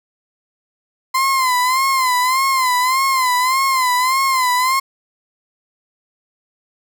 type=tone with vibrato; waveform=35% pulse; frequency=1035 Hz; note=C6; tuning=19 cents flat; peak=-12 dBFS; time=1.14-4.8 s; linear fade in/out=10 ms; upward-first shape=sine; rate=1.7 Hz; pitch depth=79 cents each way; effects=none

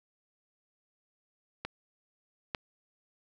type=clicks; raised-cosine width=0.3 ms; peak=-19 / -16 dBFS; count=2; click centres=1.65 / 2.548 s; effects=none

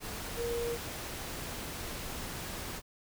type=tone in noise; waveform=sine; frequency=471 Hz; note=A#4; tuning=18 cents sharp; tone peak=-32 dBFS; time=0.36-0.78 s; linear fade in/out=50 ms; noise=pink; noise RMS=-40 dBFS; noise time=0-2.82 s; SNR=+5 dB; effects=none

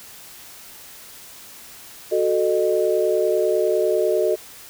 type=chord; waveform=sine; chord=D# diminished; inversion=first; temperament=equal with one note detuned; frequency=370 / 440 / 612.6 Hz; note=F#4 / A4 / D#5; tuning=0 / 0 / -27 cents; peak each=-21 dBFS; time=2.11-4.36 s; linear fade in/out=20 ms; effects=white hiss -42 dBFS RMS until 4.69 s

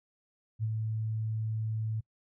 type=tone with ADSR envelope; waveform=sine; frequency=110 Hz; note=A2; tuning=in tune; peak=-27 dBFS; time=0.59-2.01 s; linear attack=43 ms; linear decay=44 ms; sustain=-3 dB; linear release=15 ms; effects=noise-tail reverb RT60 0.1 s tail -26 dB re dry

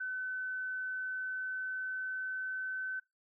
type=tone with pitch glide; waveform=sine; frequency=1515 to 1523.8 Hz; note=F#6 to G6; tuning=+40 to -49 cents; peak=-35 dBFS; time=0-3 s; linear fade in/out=10 ms; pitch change=+11 cents; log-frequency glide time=0.71-2.87 s; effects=noise-tail reverb RT60 0.2 s tail -20 dB re dry

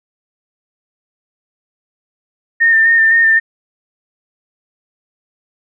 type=tone with vibrato; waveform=sine; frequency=1814 Hz; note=A#6; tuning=48 cents flat; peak=-7 dBFS; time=2.6-3.4 s; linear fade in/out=20 ms; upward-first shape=square; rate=3.9 Hz; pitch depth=21 cents each way; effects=none

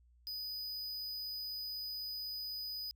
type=tone; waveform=square; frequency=4978 Hz; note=D#8; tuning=in tune; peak=-40 dBFS; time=0.27-2.91 s; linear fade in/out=0 ms; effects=added 60 Hz sine -63 dBFS peak until 2.95 s

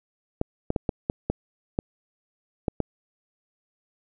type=clicks; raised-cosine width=2 ms; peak=-10 dBFS; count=9; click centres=0.414 / 0.704 / 0.762 / 0.892 / 1.099 / 1.3 / 1.789 / 2.682 / 2.803 s; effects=none

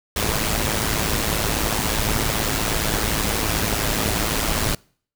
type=noise with amplitude modulation; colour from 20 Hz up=pink; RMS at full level=-19 dBFS; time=0.16-4.75 s; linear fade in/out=5 ms; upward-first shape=sine; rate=108 Hz; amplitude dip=65%; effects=noise-tail reverb RT60 0.5 s tail -26 dB re dry

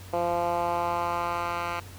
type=tone with band-pass filter sweep; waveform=10% pulse; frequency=172.7 Hz; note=F3; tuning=19 cents flat; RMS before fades=-28 dBFS; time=0.13-1.8 s; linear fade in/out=5 ms; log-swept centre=610 to 1600 Hz; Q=1.7; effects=added 93 Hz sine -43 dBFS peak until 1.98 s + pink hiss -48 dBFS RMS until 1.98 s

